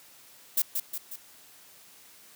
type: noise with echo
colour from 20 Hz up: violet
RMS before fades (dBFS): -24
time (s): 0.57-0.62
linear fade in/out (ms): 5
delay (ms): 180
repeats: 3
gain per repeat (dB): -5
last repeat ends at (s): 1.16
effects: white hiss -54 dBFS RMS until 2.35 s + high-pass 100 Hz 12 dB/octave